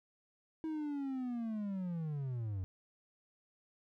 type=linear sweep; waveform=triangle; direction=down; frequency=321.4 to 89.2 Hz; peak=-34 dBFS; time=0.64-2.64 s; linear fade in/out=0 ms; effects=none